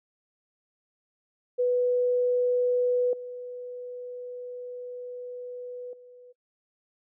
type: tone with level steps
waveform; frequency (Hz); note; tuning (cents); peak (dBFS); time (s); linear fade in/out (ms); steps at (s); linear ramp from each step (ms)
sine; 493.9; B4; 0; -21 / -35 / -47; 1.58-6.33; 20; 3.13 / 5.93; 2
effects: noise-tail reverb RT60 0.1 s tail -23 dB re dry